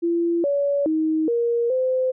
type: tone with pitch steps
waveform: sine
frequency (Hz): 339.8 / 567 / 315.3 / 470.4 / 515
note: F4 / C#5 / D#4 / A#4 / C5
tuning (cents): -47 / +39 / +23 / +16 / -28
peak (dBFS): -18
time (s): 0.02-2.12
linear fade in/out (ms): 20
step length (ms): 420
effects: none